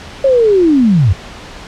sine linear sweep, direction down, 554.4 to 81.4 Hz, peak -6 dBFS, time 0.24-1.13 s, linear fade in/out 5 ms, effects pink hiss -31 dBFS RMS until 1.67 s + low-pass 5000 Hz 12 dB/octave

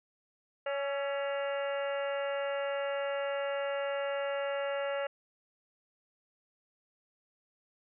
harmonic tone with a mistuned harmonic, 280 Hz, C#4, 18 cents sharp, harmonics 2 / 3 / 4 / 5 / 6 / 7 / 8 / 9 / 10, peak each -32 / -43 / -50 / -42 / -45 / -45 / -51 / -55 / -46 dBFS, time 0.66-5.07 s, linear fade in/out 5 ms, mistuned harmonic 5, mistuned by -48 cents, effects none

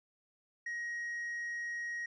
sine tone with tanh clipping, 1888 Hz, A#6, 22 cents sharp, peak -37 dBFS, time 0.66-2.06 s, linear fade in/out 5 ms, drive 2 dB, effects none

